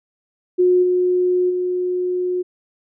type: tone with level steps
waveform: sine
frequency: 361.8 Hz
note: F#4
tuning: 39 cents flat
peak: -11 / -14 / -18 dBFS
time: 0.58-2.43 s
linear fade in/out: 20 ms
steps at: 0.82 / 1.49 s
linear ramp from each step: 20 ms
effects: none